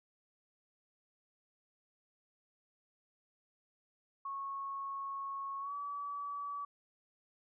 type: tone with pitch glide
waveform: sine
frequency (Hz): 1100 to 1145.4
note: C#6 to D6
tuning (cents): -14 to -44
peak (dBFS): -38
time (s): 4.25-6.65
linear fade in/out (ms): 5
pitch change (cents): +70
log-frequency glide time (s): 5.6-5.74
effects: none